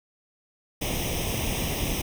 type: noise with comb filter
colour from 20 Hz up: pink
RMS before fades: -28 dBFS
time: 0.81-2.02 s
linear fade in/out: 10 ms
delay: 0.34 ms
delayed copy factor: +0.8
effects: none